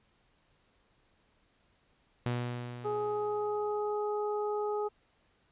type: tone with exponential decay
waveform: sawtooth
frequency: 121.7 Hz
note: B2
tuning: 25 cents flat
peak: -25 dBFS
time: 2.26-3.97 s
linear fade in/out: 0 ms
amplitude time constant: 370 ms
type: harmonic tone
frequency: 418.4 Hz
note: G#4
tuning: 13 cents sharp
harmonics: 1 / 2 / 3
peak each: -31 / -37 / -41 dBFS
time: 2.84-4.89 s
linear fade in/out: 20 ms
effects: pink hiss -70 dBFS RMS until 5.51 s + resampled to 8000 Hz